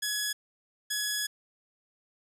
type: tone bursts at uneven times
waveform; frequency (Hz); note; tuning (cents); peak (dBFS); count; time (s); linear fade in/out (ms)
10% pulse; 1684; G#6; +24; -20; 2; 0.02-0.33 / 0.9-1.27; 10
effects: none